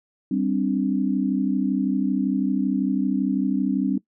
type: chord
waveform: sine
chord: G suspended fourth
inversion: none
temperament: just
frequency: 196 / 261.3 / 294 Hz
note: G3 / C4 / D4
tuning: 0 / -2 / +2 cents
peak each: -24 / -23 / -25 dBFS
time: 0.31-3.98 s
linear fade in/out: 5 ms
effects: noise-tail reverb RT60 0.1 s tail -20 dB re dry